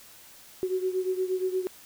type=beating tone pair; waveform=sine; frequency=370 / 378.5 Hz; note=F#4 / F#4; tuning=0 / +39 cents; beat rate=8.5 Hz; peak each=-27 / -31 dBFS; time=0.63-1.67 s; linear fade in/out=0 ms; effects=white hiss -51 dBFS RMS until 1.85 s